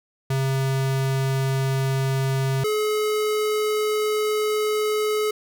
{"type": "tone pair in turn", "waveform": "square", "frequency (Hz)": [134.2, 426.1], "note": ["C3", "G#4"], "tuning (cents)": [44, 44], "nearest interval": "octave + minor sixth", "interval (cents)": 2000, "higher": "second", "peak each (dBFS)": -21, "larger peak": "neither", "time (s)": [[0.3, 2.64], [2.64, 5.31]], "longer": "second", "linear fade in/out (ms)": 5, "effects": []}